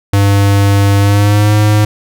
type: tone with pitch glide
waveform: square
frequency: 100 to 105.58 Hz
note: G2 to G#2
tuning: +35 to +29 cents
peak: -7 dBFS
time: 0.13-1.85 s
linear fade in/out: 5 ms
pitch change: +94 cents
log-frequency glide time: 0.99-1.54 s
effects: none